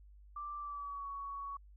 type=tone with pitch glide; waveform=sine; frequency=1174.7 to 1119.7 Hz; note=D6 to C#6; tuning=0 to +17 cents; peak=-40 dBFS; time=0.36-1.57 s; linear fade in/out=5 ms; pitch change=-83 cents; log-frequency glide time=0.58-1.06 s; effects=added 50 Hz sine -55 dBFS peak until 1.76 s